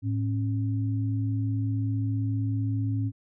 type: tone pair together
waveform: sine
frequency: 107.8 / 272.6 Hz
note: A2 / C#4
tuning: -35 / -29 cents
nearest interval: octave + major third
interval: 1606 cents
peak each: -25 / -32 dBFS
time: 0.02-3.12 s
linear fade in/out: 50 ms
effects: none